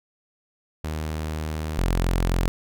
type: tone pair in turn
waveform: sawtooth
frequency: 77.78 / 43.65 Hz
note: D#2 / F1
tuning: 0 / 0 cents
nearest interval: minor seventh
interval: 1000 cents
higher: first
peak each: -23 / -16 dBFS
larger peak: second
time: 0.84-1.78 / 1.78-2.48 s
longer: first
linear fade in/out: 0 ms
effects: none